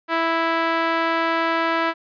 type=tone with band-pass filter; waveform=sawtooth; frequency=329.6 Hz; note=E4; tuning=in tune; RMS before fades=-21 dBFS; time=0.08-1.94 s; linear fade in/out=50 ms; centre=1400 Hz; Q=1.1; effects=resampled to 11025 Hz